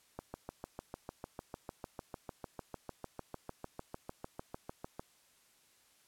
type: click train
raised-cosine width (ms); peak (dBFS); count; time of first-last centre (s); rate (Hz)
1; -27; 33; 0.19-4.995; 6.66
effects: white hiss -68 dBFS RMS until 6.07 s + low-pass 12000 Hz 12 dB/octave